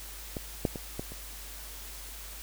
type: clicks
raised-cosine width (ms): 2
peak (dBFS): -21 / -12 / -23 / -20 / -30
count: 5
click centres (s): 0.368 / 0.652 / 0.758 / 0.995 / 1.12
effects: added 50 Hz sine -45 dBFS peak until 2.42 s + white hiss -45 dBFS RMS until 2.42 s